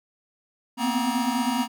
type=tone cluster; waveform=square; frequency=233.8 / 249.3 / 259 / 950 Hz; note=A#3 / B3 / C4 / A#5; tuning=+5 / +16 / -17 / +33 cents; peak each=-29 dBFS; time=0.77-1.68 s; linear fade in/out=50 ms; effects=none